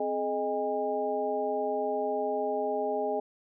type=tone cluster; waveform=sine; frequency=261 / 423.6 / 620 / 811 Hz; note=C4 / G#4 / D#5 / G#5; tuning=-4 / +34 / -6 / -41 cents; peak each=-38 / -31 / -32 / -33 dBFS; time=0-3.2 s; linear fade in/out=5 ms; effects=none